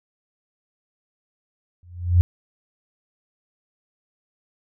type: tone with exponential growth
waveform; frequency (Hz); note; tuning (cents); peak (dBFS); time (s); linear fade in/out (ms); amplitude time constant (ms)
sine; 87.9; F2; +12; -8; 1.83-2.21; 0; 81
effects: none